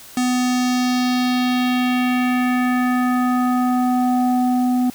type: tone with low-pass filter sweep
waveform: square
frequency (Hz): 250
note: B3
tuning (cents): +21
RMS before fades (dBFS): -18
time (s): 0.17-4.9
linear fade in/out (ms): 2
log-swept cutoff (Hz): 8200 to 540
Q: 2
effects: white hiss -41 dBFS RMS until 4.94 s